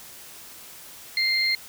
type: tone pair together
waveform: sine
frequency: 2093 / 4219 Hz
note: C7 / C8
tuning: 0 / +14 cents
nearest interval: octave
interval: 1214 cents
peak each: -23 dBFS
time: 1.17-1.55 s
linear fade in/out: 2 ms
effects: white hiss -44 dBFS RMS until 1.68 s